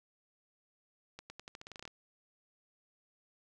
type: accelerating click train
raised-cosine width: 0.2 ms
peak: -29 dBFS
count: 13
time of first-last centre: 1.19-1.877 s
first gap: 110 ms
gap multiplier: 0.87
effects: none